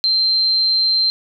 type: tone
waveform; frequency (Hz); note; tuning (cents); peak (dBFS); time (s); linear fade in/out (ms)
sine; 4136; C8; -21; -13; 0.04-1.1; 0
effects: none